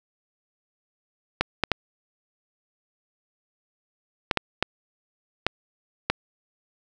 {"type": "clicks", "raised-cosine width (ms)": 0.3, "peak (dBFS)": -4, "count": 8, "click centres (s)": [1.41, 1.637, 1.717, 4.312, 4.373, 4.626, 5.466, 6.1], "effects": []}